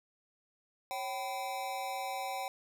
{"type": "tone with amplitude modulation", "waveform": "square", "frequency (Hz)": 771, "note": "G5", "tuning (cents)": -29, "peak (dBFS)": -32, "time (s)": [0.91, 2.48], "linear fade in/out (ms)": 0, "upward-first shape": "sine", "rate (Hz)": 224, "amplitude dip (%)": 95, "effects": []}